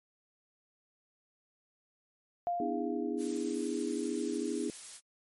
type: tone with exponential decay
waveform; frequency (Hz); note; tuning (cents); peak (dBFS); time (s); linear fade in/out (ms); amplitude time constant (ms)
sine; 698.5; F5; 0; -28; 2.47-3.62; 0; 250
type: chord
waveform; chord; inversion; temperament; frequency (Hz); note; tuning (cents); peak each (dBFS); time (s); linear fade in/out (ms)
sine; E dominant seventh; second; just; 247.2 / 296.7 / 329.6 / 412; B3 / D4 / E4 / G#4; +2 / +18 / 0 / -14; -37; 2.6-4.7; 2
type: noise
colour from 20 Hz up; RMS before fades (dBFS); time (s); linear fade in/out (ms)
blue; -44; 3.17-5.01; 50
effects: MP3 48 kbps